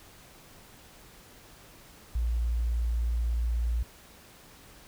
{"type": "tone", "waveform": "sine", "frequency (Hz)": 58.27, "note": "A#1", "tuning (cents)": 0, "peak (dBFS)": -25, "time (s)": [2.15, 3.83], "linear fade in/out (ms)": 5, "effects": ["pink hiss -53 dBFS RMS until 4.87 s"]}